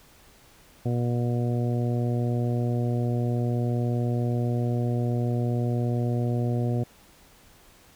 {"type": "harmonic tone", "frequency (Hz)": 120.5, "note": "B2", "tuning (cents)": -42, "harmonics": [1, 2, 3, 4, 5, 6], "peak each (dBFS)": [-24, -30, -34, -36, -38, -40], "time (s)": [0.85, 6.84], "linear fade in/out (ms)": 10, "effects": ["pink hiss -55 dBFS RMS until 7.95 s"]}